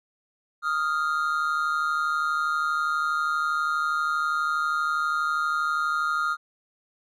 triangle tone pair together, 1244.5 / 1396.9 Hz, D#6 / F6, 0 / 0 cents, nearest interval major second, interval 200 cents, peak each -24 dBFS, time 0.62-6.37 s, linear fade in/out 50 ms, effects none

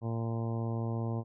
harmonic tone, 114.7 Hz, A#2, 28 cents flat, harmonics 1 / 2 / 3 / 4 / 5 / 6 / 7 / 8 / 9, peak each -32 / -38 / -42 / -44 / -46 / -48 / -49 / -50 / -51 dBFS, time 0.01-1.24 s, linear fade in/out 50 ms, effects none

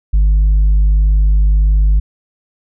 sine tone with tanh clipping, 50.8 Hz, G#1, 38 cents flat, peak -8 dBFS, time 0.13-2 s, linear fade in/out 10 ms, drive 2 dB, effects none

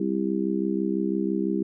harmonic tone, 66 Hz, C2, 16 cents sharp, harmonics 3 / 4 / 5 / 6, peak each -27 / -31 / -27 / -30 dBFS, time 0-1.63 s, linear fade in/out 5 ms, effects none

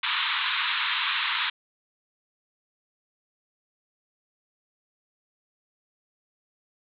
white band-pass noise, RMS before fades -27 dBFS, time 0.03-1.5 s, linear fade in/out 5 ms, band 920 to 3900 Hz, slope 96 dB/octave, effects none

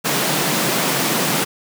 pink high-pass noise, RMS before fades -19 dBFS, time 0.04-1.45 s, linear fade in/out 20 ms, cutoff 130 Hz, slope 96 dB/octave, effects none

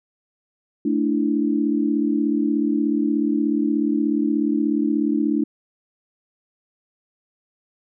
sine chord, A suspended fourth, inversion none, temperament just, 220 / 293.3 / 330 Hz, A3 / D4 / E4, 0 / -2 / +2 cents, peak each -23 / -20 / -24 dBFS, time 0.85-5.44 s, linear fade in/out 5 ms, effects none

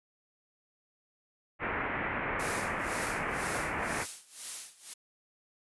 white low-pass noise, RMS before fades -34 dBFS, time 1.59-4.06 s, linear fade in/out 50 ms, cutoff 2300 Hz, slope 48 dB/octave
blue noise with tremolo, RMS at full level -36 dBFS, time 2.39-4.94 s, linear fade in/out 10 ms, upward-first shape sine, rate 2 Hz, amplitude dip 90%
effects resampled to 24000 Hz

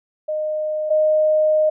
sine tone pair in turn, 615 / 617.7 Hz, D#5 / D#5, -20 / -13 cents, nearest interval unison, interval 7 cents, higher second, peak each -20 / -13 dBFS, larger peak second, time 0.28-0.9 / 0.9-1.7 s, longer second, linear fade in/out 10 ms, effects none

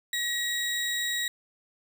35% pulse tone pair together, 1908 / 3816 Hz, A#6 / A#7, +40 / +40 cents, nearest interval octave, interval 1200 cents, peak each -28 / -31 dBFS, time 0.13-1.28 s, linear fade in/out 2 ms, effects 10-bit

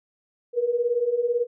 sine beating tone pair, 466.2 / 484.2 Hz, A#4 / B4, 0 / -34 cents, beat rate 18 Hz, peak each -26 / -22 dBFS, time 0.53-1.47 s, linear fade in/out 50 ms, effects none

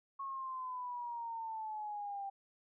sine exponential sweep, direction down, 1100 to 785 Hz, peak -39 dBFS, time 0.19-2.3 s, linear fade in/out 10 ms, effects none

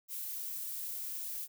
violet noise, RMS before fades -40 dBFS, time 0.08-1.48 s, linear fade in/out 50 ms, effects none

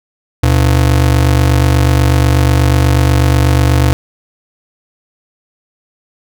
square ring-modulated tone, 98.6 Hz, G2, 11 cents sharp, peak -5 dBFS, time 0.43-3.93 s, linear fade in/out 0 ms, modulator 24.1 Hz, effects none

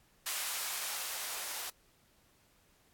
violet noise with band-pass filter sweep, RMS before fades -39 dBFS, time 0.26-1.7 s, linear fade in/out 5 ms, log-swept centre 910 to 540 Hz, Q 0.91, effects pink hiss -68 dBFS RMS until 2.93 s + AAC 64 kbps

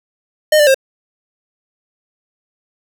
square tone with pitch steps, 612 / 591 / 534 Hz, D#5 / D5 / C5, -29 / +11 / +35 cents, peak -8 dBFS, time 0.52-0.745 s, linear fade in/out 5 ms, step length 75 ms, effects none

